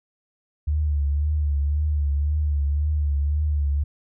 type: tone with vibrato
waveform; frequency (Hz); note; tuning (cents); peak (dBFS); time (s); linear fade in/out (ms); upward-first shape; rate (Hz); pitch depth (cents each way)
sine; 73.42; D2; 0; -19; 0.67-3.84; 10; triangle; 1.9; 72
effects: none